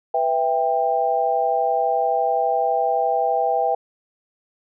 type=chord; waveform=sine; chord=E minor; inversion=second; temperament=just; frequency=494.4 / 659.3 / 791.1 Hz; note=B4 / E5 / G5; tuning=+2 / 0 / +16 cents; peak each=-24 / -22 / -20 dBFS; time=0.14-3.75 s; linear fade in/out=5 ms; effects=none